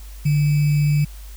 sine tone with sample-and-hold, 147.5 Hz, D3, 8 cents sharp, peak -14 dBFS, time 0.25-1.05 s, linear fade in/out 10 ms, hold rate 2450 Hz, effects added 50 Hz sine -34 dBFS peak until 1.36 s + white hiss -47 dBFS RMS until 1.36 s

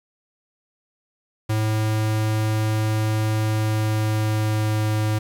square tone with pitch glide, 108.6 to 107.6 Hz, A2 to A2, -22 to -38 cents, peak -20 dBFS, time 1.49-5.19 s, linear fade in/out 10 ms, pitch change -16 cents, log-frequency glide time 3.41-4.86 s, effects 8-bit

